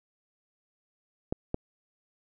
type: clicks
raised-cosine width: 2 ms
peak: -15 dBFS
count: 2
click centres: 1.325 / 1.544 s
effects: none